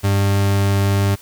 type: tone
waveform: 40% pulse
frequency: 99.3 Hz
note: G2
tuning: 23 cents sharp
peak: -13 dBFS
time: 0.03-1.16 s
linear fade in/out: 20 ms
effects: white hiss -44 dBFS RMS until 1.21 s